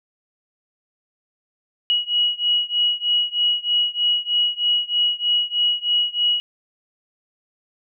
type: beating tone pair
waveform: sine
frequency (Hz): 2909 / 2912.2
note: F#7 / F#7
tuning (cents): -30 / -28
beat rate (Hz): 3.2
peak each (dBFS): -20 / -21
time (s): 1.9-6.4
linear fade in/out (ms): 0
effects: none